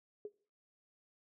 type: tone with exponential decay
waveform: sine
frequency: 417.8 Hz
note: G#4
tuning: 10 cents sharp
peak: -37 dBFS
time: 0.25-0.33 s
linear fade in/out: 2 ms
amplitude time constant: 16 ms
effects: noise-tail reverb RT60 0.5 s tail -22 dB re dry